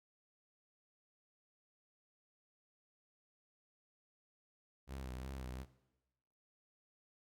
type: tone with vibrato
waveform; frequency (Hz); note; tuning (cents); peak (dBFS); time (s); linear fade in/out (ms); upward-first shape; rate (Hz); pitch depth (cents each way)
sawtooth; 64.9; C2; -13; -40; 4.87-5.66; 50; sine; 2.8; 67
effects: noise-tail reverb RT60 1.0 s tail -17 dB re dry